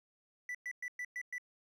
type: tone bursts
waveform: triangle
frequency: 1975.5 Hz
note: B6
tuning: in tune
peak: -36 dBFS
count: 6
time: 0.49-1.382 s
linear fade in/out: 2 ms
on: 57 ms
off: 110 ms
effects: none